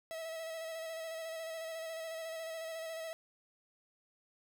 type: tone with vibrato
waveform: 45% pulse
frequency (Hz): 649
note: E5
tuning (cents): -27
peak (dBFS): -40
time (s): 0.11-3.13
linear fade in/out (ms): 0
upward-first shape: square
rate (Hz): 14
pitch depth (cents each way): 21
effects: none